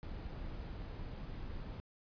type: noise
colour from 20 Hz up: brown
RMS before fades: -44 dBFS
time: 0.03-1.8 s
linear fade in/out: 0 ms
effects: resampled to 11025 Hz